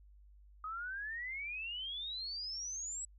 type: exponential sweep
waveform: sine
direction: up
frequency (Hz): 1244.5 to 7902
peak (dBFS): -39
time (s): 0.64-3.05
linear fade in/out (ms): 2
effects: added 50 Hz sine -57 dBFS peak until 3.18 s